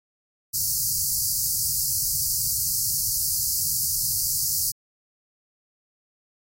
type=band-stop noise; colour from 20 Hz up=white; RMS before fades=-24 dBFS; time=0.53-4.72 s; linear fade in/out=20 ms; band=160 to 4500 Hz; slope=96 dB/octave; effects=AAC 48 kbps